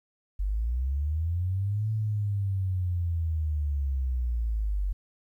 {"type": "linear two-way sweep", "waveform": "sine", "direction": "up then down", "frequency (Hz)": [46.25, 110, 46.25], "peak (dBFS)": -25, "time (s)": [0.39, 4.93], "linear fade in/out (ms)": 10, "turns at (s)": 1.91, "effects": ["11-bit"]}